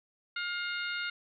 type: harmonic tone with a mistuned harmonic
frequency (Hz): 709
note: F5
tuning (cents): +26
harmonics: 2 / 3 / 4 / 5 / 6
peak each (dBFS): -35 / -39 / -41 / -43 / -45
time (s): 0.36-1.1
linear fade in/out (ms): 5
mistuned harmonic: 5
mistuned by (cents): +59
effects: none